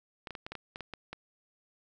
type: clicks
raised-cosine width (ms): 0.3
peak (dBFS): -24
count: 10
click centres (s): 0.272 / 0.307 / 0.352 / 0.465 / 0.52 / 0.553 / 0.759 / 0.807 / 0.937 / 1.13
effects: none